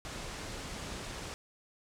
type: low-pass noise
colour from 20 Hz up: pink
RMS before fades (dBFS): -42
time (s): 0.05-1.34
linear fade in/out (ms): 0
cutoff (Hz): 8800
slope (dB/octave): 24
effects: none